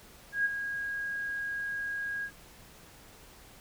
sine tone with ADSR envelope, 1638 Hz, G#6, 24 cents flat, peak -23 dBFS, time 0.32-2.31 s, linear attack 130 ms, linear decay 27 ms, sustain -9 dB, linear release 74 ms, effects pink hiss -54 dBFS RMS until 3.6 s

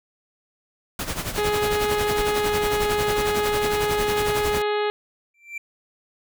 pink noise with tremolo, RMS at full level -26 dBFS, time 0.99-4.62 s, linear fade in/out 2 ms, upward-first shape sine, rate 11 Hz, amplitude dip 70%
harmonic tone, 418 Hz, G#4, 11 cents sharp, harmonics 1 / 2 / 3 / 4 / 5 / 6 / 7 / 8 / 9 / 10, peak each -22 / -28 / -32 / -34 / -36 / -38 / -39 / -40 / -41 / -42 dBFS, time 1.38-4.9 s, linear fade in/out 0 ms
triangle tone with exponential growth, 2349 Hz, D7, in tune, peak -25 dBFS, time 5.34-5.58 s, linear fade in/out 5 ms, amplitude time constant 52 ms
effects none

